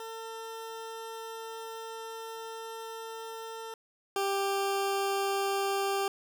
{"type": "tone pair in turn", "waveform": "20% pulse", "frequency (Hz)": [450.3, 394.1], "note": ["A4", "G4"], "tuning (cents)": [40, 9], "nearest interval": "major second", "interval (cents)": 231, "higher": "first", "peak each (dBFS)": [-34, -23], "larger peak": "second", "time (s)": [[0, 3.74], [4.16, 6.08]], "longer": "first", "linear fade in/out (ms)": 2, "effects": []}